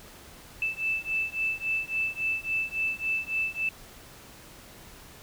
sine beating tone pair, 2637 / 2640.6 Hz, E7 / E7, 0 / +2 cents, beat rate 3.6 Hz, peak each -30 dBFS, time 0.62-3.69 s, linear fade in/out 2 ms, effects pink hiss -49 dBFS RMS until 5.22 s

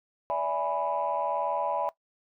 sine chord, E dominant seventh, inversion third, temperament equal with one note detuned, 577.9 / 659.3 / 830.6 / 987.8 Hz, D5 / E5 / G#5 / B5, -28 / 0 / 0 / 0 cents, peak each -31 dBFS, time 0.3-1.89 s, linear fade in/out 0 ms, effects noise-tail reverb RT60 0.1 s tail -18 dB re dry + tanh soft clip ceiling -18 dBFS

